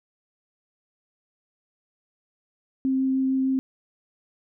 sine tone with vibrato, 264.3 Hz, C4, 18 cents sharp, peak -20 dBFS, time 2.85-3.59 s, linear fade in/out 0 ms, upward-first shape triangle, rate 6.6 Hz, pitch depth 8 cents each way, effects none

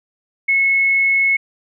sine tone, 2188 Hz, C#7, 23 cents flat, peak -12 dBFS, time 0.48-1.37 s, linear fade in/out 10 ms, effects none

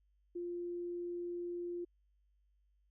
sine tone, 349.2 Hz, F4, in tune, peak -38 dBFS, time 0.35-1.85 s, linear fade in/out 10 ms, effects added 50 Hz sine -70 dBFS peak until 2.9 s

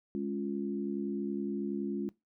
sine chord, Db major, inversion second, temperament equal, 207.7 / 277.2 / 349.2 Hz, Ab3 / Db4 / F4, 0 / 0 / 0 cents, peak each -35 / -37 / -37 dBFS, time 0.15-2.09 s, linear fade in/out 0 ms, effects noise-tail reverb RT60 0.2 s tail -21 dB re dry

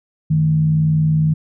sine tone with frequency modulation, 155.56 Hz, D#3, in tune, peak -12 dBFS, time 0.3-1.34 s, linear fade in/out 10 ms, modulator 61.6 Hz, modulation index 0.32, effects none

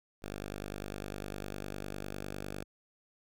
5% pulse tone, 49.91 Hz, G1, 32 cents sharp, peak -28 dBFS, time 0.22-2.64 s, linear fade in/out 10 ms, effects none

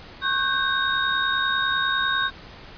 sine tone cluster, 1091 / 1516 / 1586 / 3733 Hz, C#6 / F#6 / G6 / A#7, -28 / +42 / +20 / +2 cents, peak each -26 dBFS, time 0.21-2.31 s, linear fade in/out 50 ms, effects pink hiss -43 dBFS RMS until 2.77 s + resampled to 11025 Hz

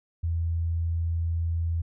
sine tone, 83.4 Hz, E2, 21 cents sharp, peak -24 dBFS, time 0.23-1.82 s, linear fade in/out 10 ms, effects none

